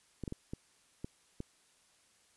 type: clicks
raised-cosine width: 3 ms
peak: -26 dBFS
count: 6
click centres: 0.237 / 0.278 / 0.324 / 0.535 / 1.045 / 1.404 s
effects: white hiss -68 dBFS RMS until 2.36 s + resampled to 24000 Hz